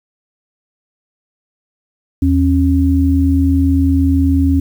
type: tone pair together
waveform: sine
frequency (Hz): 81 / 272.8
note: E2 / C#4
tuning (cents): -30 / -28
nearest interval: octave + major sixth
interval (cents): 2102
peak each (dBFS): -12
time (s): 2.22-4.6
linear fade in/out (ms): 5
effects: 7-bit